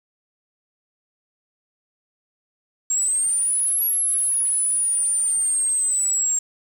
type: exponential two-way sweep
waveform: sine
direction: up then down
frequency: 7459 to 11400 to 7459 Hz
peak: -16 dBFS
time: 2.9-6.39 s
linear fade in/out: 5 ms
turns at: 3.83 s
effects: tanh soft clip ceiling -17 dBFS + 7-bit